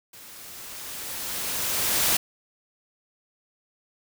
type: noise with level ramp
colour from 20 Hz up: white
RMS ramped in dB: -46 to -21 dBFS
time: 0.13-2.17 s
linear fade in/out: 5 ms
effects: none